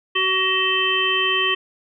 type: harmonic tone with a mistuned harmonic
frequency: 376.3 Hz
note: F#4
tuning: 29 cents sharp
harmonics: 1 / 3 / 5 / 7 / 8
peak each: -26 / -25 / -24 / -23 / -21 dBFS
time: 0.15-1.55 s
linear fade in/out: 10 ms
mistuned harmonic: 8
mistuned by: +51 cents
effects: none